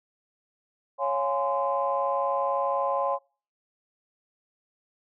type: chord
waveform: sine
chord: Db major seventh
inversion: none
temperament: equal with one note detuned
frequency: 554.4 / 698.5 / 830.6 / 1034.5 Hz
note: Db5 / F5 / Ab5 / C6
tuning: 0 / 0 / 0 / -20 cents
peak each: -27 / -32 / -30 / -28 dBFS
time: 0.98-3.19 s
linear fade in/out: 50 ms
effects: noise-tail reverb RT60 0.4 s tail -26 dB re dry + tanh soft clip ceiling -13 dBFS